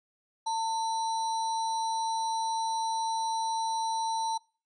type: tone with sample-and-hold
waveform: sine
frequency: 898 Hz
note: A5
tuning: 35 cents sharp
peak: -27 dBFS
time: 0.46-4.38 s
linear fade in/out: 10 ms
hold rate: 4900 Hz
effects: noise-tail reverb RT60 0.4 s tail -25 dB re dry + resampled to 22050 Hz